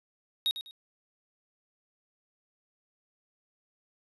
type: tone with echo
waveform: triangle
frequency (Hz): 3762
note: A#7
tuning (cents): +15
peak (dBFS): -23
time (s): 0.46-0.51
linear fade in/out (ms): 0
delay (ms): 100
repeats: 2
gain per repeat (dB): -11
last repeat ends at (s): 0.71
effects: resampled to 32000 Hz